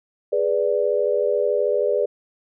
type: chord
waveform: sine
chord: G# diminished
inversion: none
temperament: equal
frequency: 415.3 / 493.9 / 587.3 Hz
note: G#4 / B4 / D5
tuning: 0 / 0 / 0 cents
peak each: -22 dBFS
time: 0.32-2.06 s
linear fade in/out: 10 ms
effects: none